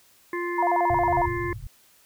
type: harmonic tone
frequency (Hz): 349.2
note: F4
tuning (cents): 0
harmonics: 1 / 3 / 5 / 6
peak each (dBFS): -28 / -33 / -35 / -36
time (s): 0.33-1.53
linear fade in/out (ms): 2
type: tone with vibrato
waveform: sine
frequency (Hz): 818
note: G#5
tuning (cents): -26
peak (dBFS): -20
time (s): 0.58-1.26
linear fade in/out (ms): 5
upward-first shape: square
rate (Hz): 11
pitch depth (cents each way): 270
type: low-pass noise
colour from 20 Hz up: white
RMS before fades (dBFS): -33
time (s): 0.9-1.67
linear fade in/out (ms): 5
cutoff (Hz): 140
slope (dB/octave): 96
effects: white hiss -58 dBFS RMS until 2.05 s